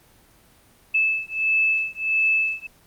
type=beating tone pair; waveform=sine; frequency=2618 / 2619.5 Hz; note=E7 / E7; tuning=-13 / -12 cents; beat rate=1.5 Hz; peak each=-22 dBFS; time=0.94-2.67 s; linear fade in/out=10 ms; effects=pink hiss -55 dBFS RMS until 2.86 s + Opus 24 kbps